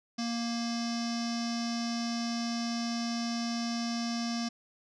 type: tone with low-pass filter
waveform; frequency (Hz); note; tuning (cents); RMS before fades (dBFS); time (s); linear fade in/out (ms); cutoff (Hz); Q
square; 233.8; A#3; +5; -33; 0.18-4.49; 10; 5400; 6.5
effects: none